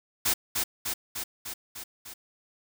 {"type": "noise with echo", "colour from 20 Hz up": "white", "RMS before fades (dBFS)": -25, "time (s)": [0.25, 0.34], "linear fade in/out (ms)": 10, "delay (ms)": 300, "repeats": 6, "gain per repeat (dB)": -3, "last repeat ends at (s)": 2.14, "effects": []}